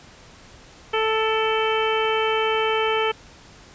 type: harmonic tone with a mistuned harmonic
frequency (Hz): 440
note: A4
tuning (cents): 0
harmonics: 1 / 2 / 3 / 4 / 5 / 6 / 7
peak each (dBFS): -22 / -26 / -27 / -32 / -30 / -31 / -29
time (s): 0.93-3.12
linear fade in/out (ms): 10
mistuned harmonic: 5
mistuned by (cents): +48
effects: pink hiss -47 dBFS RMS until 3.74 s + resampled to 16000 Hz